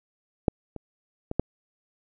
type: clicks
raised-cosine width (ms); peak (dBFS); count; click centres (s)
2; -6 / -23 / -17 / -8; 4; 0.482 / 0.763 / 1.314 / 1.396
effects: none